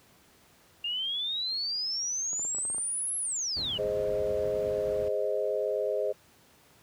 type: exponential two-way sweep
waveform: sine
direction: up then down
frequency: 2791 to 11175 to 2830 Hz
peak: -29 dBFS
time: 0.84-3.78 s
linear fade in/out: 5 ms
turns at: 3.17 s
type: clicks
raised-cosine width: 1 ms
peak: -31 dBFS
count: 9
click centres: 2.332 / 2.395 / 2.45 / 2.548 / 2.585 / 2.652 / 2.701 / 2.746 / 2.782 s
type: noise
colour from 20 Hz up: brown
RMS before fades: -38 dBFS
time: 3.56-5.09 s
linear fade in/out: 10 ms
type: chord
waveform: sine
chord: Ab major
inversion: none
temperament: equal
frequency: 415.3 / 523.3 / 622.3 Hz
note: Ab4 / C5 / Eb5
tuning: 0 / 0 / 0 cents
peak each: -31 dBFS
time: 3.78-6.13 s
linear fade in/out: 20 ms
effects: pink hiss -60 dBFS RMS until 6.82 s + high-pass 80 Hz 12 dB/octave